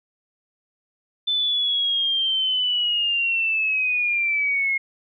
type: linear sweep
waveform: sine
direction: down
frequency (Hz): 3532 to 2147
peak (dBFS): -19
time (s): 1.27-4.78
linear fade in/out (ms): 10
effects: none